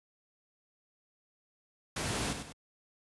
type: noise with echo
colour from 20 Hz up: pink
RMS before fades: -34 dBFS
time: 1.96-2.33 s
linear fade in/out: 5 ms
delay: 98 ms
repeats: 2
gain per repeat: -7 dB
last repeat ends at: 2.526 s
effects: high-pass 60 Hz 12 dB/octave + resampled to 24000 Hz